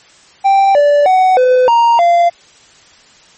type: tone with pitch steps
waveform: triangle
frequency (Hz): 784 / 581 / 747 / 506 / 934 / 690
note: G5 / D5 / F#5 / B4 / A#5 / F5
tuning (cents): 0 / -19 / +16 / +42 / +3 / -21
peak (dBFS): -4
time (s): 0.44-2.3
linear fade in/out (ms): 20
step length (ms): 310
effects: white hiss -44 dBFS RMS until 3.37 s + MP3 32 kbps